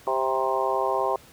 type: harmonic tone with a mistuned harmonic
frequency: 131.7 Hz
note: C3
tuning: 12 cents sharp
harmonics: 3 / 4 / 5 / 6 / 7 / 8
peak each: -29 / -29 / -29 / -29 / -29 / -29 dBFS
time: 0.07-1.16 s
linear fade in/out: 2 ms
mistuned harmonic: 7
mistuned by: +28 cents
effects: pink hiss -51 dBFS RMS until 1.32 s + high-pass 60 Hz 12 dB/octave